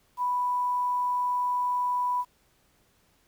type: tone with quantisation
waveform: sine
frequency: 987.8 Hz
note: B5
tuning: in tune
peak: -24 dBFS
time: 0.17-2.25 s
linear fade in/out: 50 ms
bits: 9
effects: pink hiss -66 dBFS RMS until 3.27 s